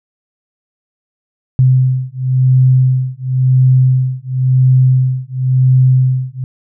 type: beating tone pair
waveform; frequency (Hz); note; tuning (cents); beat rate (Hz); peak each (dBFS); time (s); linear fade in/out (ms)
sine; 128.7 / 129.65; C3 / C3; -28 / -15; 0.95; -11; 1.59-6.44; 0
effects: none